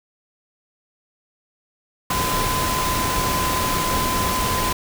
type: tone in noise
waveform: sine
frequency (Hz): 1019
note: C6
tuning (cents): -46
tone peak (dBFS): -23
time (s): 2.1-4.73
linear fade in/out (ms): 5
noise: pink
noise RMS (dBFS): -23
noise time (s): 2.1-4.73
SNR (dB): -3
effects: none